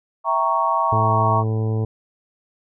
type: chord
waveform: sine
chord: E diminished seventh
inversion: none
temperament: equal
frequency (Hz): 659.3 / 784 / 932.3 / 1108.7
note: E5 / G5 / Bb5 / Db6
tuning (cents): 0 / 0 / 0 / 0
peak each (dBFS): -24 / -26 / -21 / -20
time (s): 0.24-1.44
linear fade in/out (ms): 50
type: harmonic tone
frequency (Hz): 110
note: A2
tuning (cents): 0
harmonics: 1 / 2 / 3 / 4 / 5 / 6 / 7 / 8 / 9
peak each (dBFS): -19 / -30 / -33 / -29 / -39 / -44 / -40 / -46 / -44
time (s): 0.92-1.85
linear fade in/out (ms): 5
effects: none